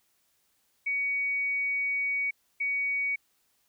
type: tone pair in turn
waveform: sine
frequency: 2250 / 2250 Hz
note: C#7 / C#7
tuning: +25 / +25 cents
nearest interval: unison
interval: 0 cents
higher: neither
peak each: -26 dBFS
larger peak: neither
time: 0.86-2.31 / 2.6-3.16 s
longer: first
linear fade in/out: 10 ms
effects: white hiss -71 dBFS RMS until 3.68 s